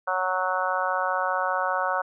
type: harmonic tone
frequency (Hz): 185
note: F#3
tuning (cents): 0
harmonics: 3 / 4 / 5 / 6 / 7 / 8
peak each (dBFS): -30 / -30 / -30 / -30 / -30 / -30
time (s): 0.07-2.02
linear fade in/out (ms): 10
effects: none